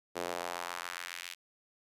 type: tone with high-pass filter sweep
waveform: sawtooth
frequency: 87.31 Hz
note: F2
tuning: in tune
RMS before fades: -40 dBFS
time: 0.15-1.35 s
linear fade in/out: 20 ms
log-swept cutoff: 430 to 2700 Hz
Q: 1.4
effects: resampled to 32000 Hz